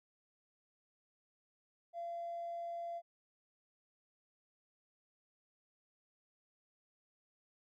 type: tone with tanh clipping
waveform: triangle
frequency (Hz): 684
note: F5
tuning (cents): -36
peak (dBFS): -39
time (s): 1.93-3.02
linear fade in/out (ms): 50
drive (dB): 1
effects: none